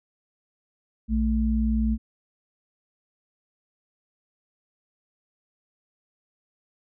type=tone pair together; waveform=sine; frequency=59.7 / 220 Hz; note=A#1 / A3; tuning=+42 / 0 cents; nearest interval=octave + major seventh; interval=2258 cents; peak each=-23 dBFS; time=1.08-1.98 s; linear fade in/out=50 ms; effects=none